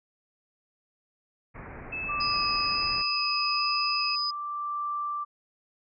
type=low-pass noise; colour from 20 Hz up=pink; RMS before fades=-42 dBFS; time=1.54-3.03 s; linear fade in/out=20 ms; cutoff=2400 Hz; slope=96 dB/octave
type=tone with vibrato; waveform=sine; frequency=2600 Hz; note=E7; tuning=24 cents flat; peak=-31 dBFS; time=1.92-4.16 s; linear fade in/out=10 ms; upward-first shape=square; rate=1.2 Hz; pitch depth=10 cents each way
type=tone with tremolo; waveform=sine; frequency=1174.7 Hz; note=D6; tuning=in tune; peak=-28 dBFS; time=2.08-5.25 s; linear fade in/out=20 ms; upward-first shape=sine; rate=0.79 Hz; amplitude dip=35%
type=tone; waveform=sine; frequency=4983 Hz; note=D#8; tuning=2 cents sharp; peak=-27 dBFS; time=2.2-4.31 s; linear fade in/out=10 ms
effects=none